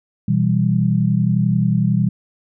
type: chord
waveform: sine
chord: E minor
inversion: second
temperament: equal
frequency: 123.47 / 164.81 / 196 Hz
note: B2 / E3 / G3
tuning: 0 / 0 / 0 cents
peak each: -18 dBFS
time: 0.28-2.09 s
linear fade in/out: 5 ms
effects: none